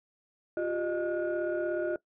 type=tone cluster; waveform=sine; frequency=350.9 / 387.5 / 614 / 1444 Hz; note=F4 / G4 / D#5 / F#6; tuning=+8 / -20 / -23 / -43 cents; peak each=-30 / -38 / -31 / -39 dBFS; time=0.57-1.96 s; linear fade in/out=2 ms; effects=noise-tail reverb RT60 0.1 s tail -20 dB re dry + tanh soft clip ceiling -22 dBFS